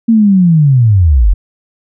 sine linear sweep, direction down, 232.4 to 40.19 Hz, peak -4 dBFS, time 0.08-1.34 s, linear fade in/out 10 ms, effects none

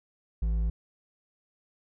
triangle tone with hard clipping, 54.7 Hz, A1, 9 cents flat, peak -26 dBFS, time 0.42-0.7 s, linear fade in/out 5 ms, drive 9 dB, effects none

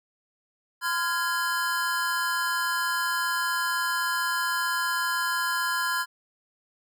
square chord, F minor, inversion second, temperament equal with one note detuned, 1022 / 1396.9 / 1661.2 Hz, C6 / F6 / Ab6, -41 / 0 / 0 cents, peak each -30 dBFS, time 0.81-6.06 s, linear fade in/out 50 ms, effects none

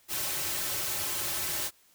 white noise with comb filter, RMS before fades -32 dBFS, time 0.08-1.71 s, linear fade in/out 50 ms, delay 4.2 ms, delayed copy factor -0.8, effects white hiss -63 dBFS RMS until 1.94 s

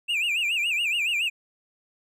triangle tone with vibrato, 2600 Hz, E7, 24 cents flat, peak -21 dBFS, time 0.08-1.3 s, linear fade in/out 20 ms, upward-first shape sine, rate 7.1 Hz, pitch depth 180 cents each way, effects none

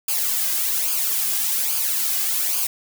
blue noise with flanger, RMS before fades -22 dBFS, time 0.08-2.67 s, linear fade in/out 5 ms, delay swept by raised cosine 0.52 to 2.22 ms, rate 1.2 Hz, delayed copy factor -0.65, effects none

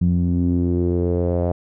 sawtooth tone with low-pass filter sweep, 87.5 Hz, F2, 4 cents sharp, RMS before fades -19 dBFS, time 0.01-1.52 s, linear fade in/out 5 ms, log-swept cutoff 180 to 620 Hz, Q 4, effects none

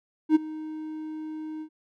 triangle tone with ADSR envelope, 311.4 Hz, D#4, 2 cents sharp, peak -11 dBFS, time 0.29-1.69 s, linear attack 63 ms, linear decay 19 ms, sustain -20 dB, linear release 77 ms, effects none

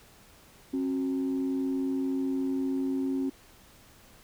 sine tone pair together, 269.7 / 370 Hz, C#4 / F#4, -47 / 0 cents, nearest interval perfect fourth, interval 547 cents, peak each -26 / -34 dBFS, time 0.73-3.3 s, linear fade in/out 10 ms, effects tanh soft clip ceiling -22 dBFS + pink hiss -56 dBFS RMS until 4.23 s

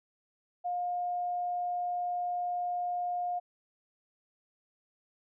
sine tone, 711 Hz, F5, 31 cents sharp, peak -30 dBFS, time 0.64-3.4 s, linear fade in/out 20 ms, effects none

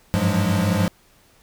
square tone cluster, 96.9 / 104.4 / 173.5 / 182.1 / 206.2 Hz, G2 / G#2 / F3 / F#3 / G#3, -20 / +10 / -11 / -27 / -12 cents, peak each -25 dBFS, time 0.14-0.88 s, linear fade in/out 0 ms, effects pink hiss -56 dBFS RMS until 1.42 s

